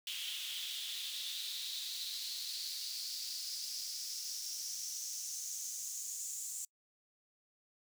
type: noise with high-pass filter sweep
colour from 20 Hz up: pink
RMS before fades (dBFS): -42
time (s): 0.07-6.65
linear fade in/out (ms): 2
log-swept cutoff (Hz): 3100 to 7300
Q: 4.8
effects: noise-tail reverb RT60 0.1 s tail -26 dB re dry